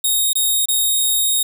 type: tone with dropouts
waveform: 5% pulse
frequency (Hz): 3729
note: A#7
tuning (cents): 0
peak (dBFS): -7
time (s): 0.04-1.43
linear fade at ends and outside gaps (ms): 5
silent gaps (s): 0.332-0.354 / 0.657-0.685
effects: none